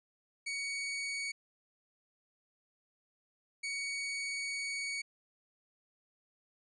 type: tone bursts at uneven times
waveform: sawtooth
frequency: 2241 Hz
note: C#7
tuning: 18 cents sharp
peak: -32 dBFS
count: 2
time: 0.46-1.32 / 3.63-5.02 s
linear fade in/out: 10 ms
effects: resampled to 22050 Hz